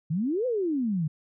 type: exponential two-way sweep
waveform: sine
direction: up then down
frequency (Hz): 146.1 to 523.3 to 146.1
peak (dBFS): -24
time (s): 0.1-1.08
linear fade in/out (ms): 10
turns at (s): 0.46
effects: none